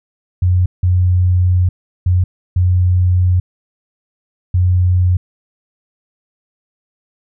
sine tone bursts at uneven times, 90.4 Hz, F#2, 40 cents flat, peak -9 dBFS, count 5, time 0.42-0.66 / 0.83-1.69 / 2.06-2.24 / 2.56-3.4 / 4.54-5.17 s, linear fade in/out 5 ms, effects none

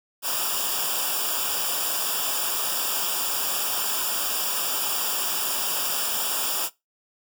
white noise with comb filter, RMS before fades -26 dBFS, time 0.22-6.7 s, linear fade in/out 50 ms, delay 0.48 ms, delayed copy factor -0.95, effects noise-tail reverb RT60 0.2 s tail -20 dB re dry

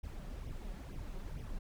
brown noise with flanger, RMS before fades -43 dBFS, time 0.03-1.59 s, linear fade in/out 10 ms, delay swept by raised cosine 0.33 to 5.43 ms, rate 2.2 Hz, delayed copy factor +0.7, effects none

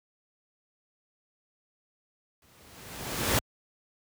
pink noise with exponential growth, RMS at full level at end -23 dBFS, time 2.42-3.39 s, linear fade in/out 2 ms, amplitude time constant 210 ms, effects high-pass 60 Hz 12 dB/octave

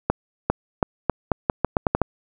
accelerating click train, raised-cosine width 1 ms, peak -3 dBFS, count 11, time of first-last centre 0.1-2.017 s, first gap 400 ms, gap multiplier 0.82, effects none

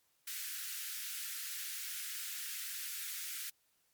white high-pass noise, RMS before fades -42 dBFS, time 0.27-3.5 s, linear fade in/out 5 ms, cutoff 1400 Hz, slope 48 dB/octave, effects white hiss -75 dBFS RMS until 3.93 s + MP3 96 kbps

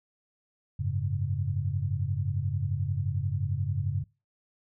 sine chord, F# suspended second, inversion none, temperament equal, 92.5 / 103.83 / 138.59 Hz, F#2 / G#2 / C#3, 0 / 0 / 0 cents, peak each -31 dBFS, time 0.79-4.04 s, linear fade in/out 10 ms, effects noise-tail reverb RT60 0.3 s tail -24 dB re dry

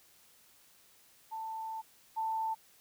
sine tone pair in turn, 888 / 888 Hz, A5 / A5, +16 / +16 cents, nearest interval unison, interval 0 cents, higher neither, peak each -37 / -31 dBFS, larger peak second, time 1.31-1.82 / 2.16-2.55 s, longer first, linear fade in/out 20 ms, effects white hiss -63 dBFS RMS until 2.8 s

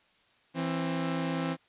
sawtooth tone pair together, 165.9 / 264.9 Hz, E3 / C4, +11 / +22 cents, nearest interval minor sixth, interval 811 cents, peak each -28 dBFS, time 0.54-1.57 s, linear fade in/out 50 ms, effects white hiss -65 dBFS RMS until 1.68 s + resampled to 8000 Hz

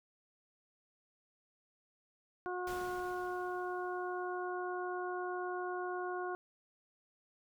harmonic tone, 361.6 Hz, F#4, 40 cents flat, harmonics 1 / 2 / 3 / 4, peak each -39 / -42 / -44 / -45 dBFS, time 2.46-6.35 s, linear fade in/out 0 ms
pink noise with exponential decay, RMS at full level -47 dBFS, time 2.67-4.51 s, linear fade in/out 1 ms, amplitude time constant 400 ms
effects none

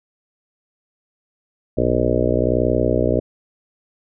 harmonic tone, 61.3 Hz, B1, 12 cents flat, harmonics 1 / 2 / 4 / 5 / 6 / 7 / 8 / 9 / 10, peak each -24 / -24 / -24 / -24 / -24 / -24 / -24 / -24 / -24 dBFS, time 1.77-3.2 s, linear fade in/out 10 ms, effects none

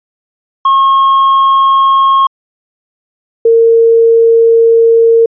triangle / sine tone pair in turn, 1083 / 458.1 Hz, C#6 / A#4, -41 / -30 cents, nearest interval octave + minor third, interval 1489 cents, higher first, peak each -3 dBFS, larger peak neither, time 0.65-2.27 / 3.45-5.26 s, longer second, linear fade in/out 5 ms, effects resampled to 11025 Hz

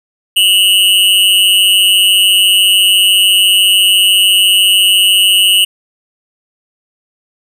square tone with amplitude modulation, 2900 Hz, F#7, 35 cents flat, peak -3 dBFS, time 0.36-5.65 s, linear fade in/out 10 ms, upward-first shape sine, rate 194 Hz, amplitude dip 85%, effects none

